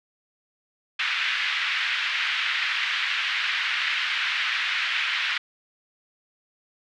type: band-pass noise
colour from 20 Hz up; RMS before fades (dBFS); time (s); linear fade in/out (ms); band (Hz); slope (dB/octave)
pink; -26; 0.99-5.38; 5; 1600 to 3400; 24
effects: none